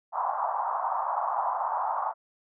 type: band-pass noise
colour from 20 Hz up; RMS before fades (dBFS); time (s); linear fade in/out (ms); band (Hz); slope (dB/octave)
white; -29; 0.12-2.14; 50; 710 to 1100; 48
effects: none